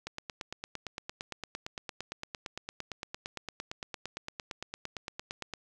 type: click train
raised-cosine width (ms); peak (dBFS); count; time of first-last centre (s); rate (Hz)
0.2; -20; 49; 0.07-5.537; 8.78
effects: none